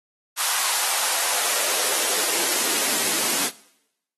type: noise with high-pass filter sweep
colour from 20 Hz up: white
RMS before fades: -22 dBFS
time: 0.36-3.51 s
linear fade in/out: 50 ms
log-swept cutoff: 980 to 210 Hz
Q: 1.6
effects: noise-tail reverb RT60 0.8 s tail -20 dB re dry + AAC 32 kbps